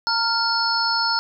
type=tone cluster; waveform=sine; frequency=916 / 1397 / 4368 / 5240 Hz; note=A#5 / F6 / C#8 / E8; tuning=-31 / 0 / -26 / -11 cents; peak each=-24 dBFS; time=0.07-1.19 s; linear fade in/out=0 ms; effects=none